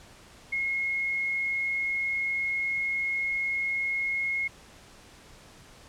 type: tone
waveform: sine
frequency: 2161 Hz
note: C#7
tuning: 45 cents flat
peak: -26 dBFS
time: 0.52-4.48 s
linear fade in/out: 10 ms
effects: pink hiss -52 dBFS RMS until 5.88 s + low-pass 9000 Hz 12 dB/octave